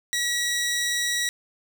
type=tone; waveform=15% pulse; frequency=1923 Hz; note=B6; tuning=47 cents flat; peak=-17 dBFS; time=0.13-1.29 s; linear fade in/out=0 ms; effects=none